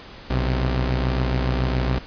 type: tone pair together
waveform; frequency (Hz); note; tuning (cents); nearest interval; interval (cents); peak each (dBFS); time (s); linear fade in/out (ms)
sawtooth; 61.69 / 130.5; B1 / C3; -1 / -4; octave + minor second; 1297; -17 / -21; 0.3-1.99; 5
effects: pink hiss -41 dBFS RMS until 2.06 s + resampled to 11025 Hz